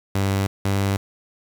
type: tone pair in turn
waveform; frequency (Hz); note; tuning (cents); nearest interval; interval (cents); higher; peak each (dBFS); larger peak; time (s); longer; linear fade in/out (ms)
sawtooth; 97.9 / 98.64; G2 / G2; -2 / +11; unison; 13; second; -15; neither; 0.15-0.47 / 0.65-0.97; neither; 5
effects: 7-bit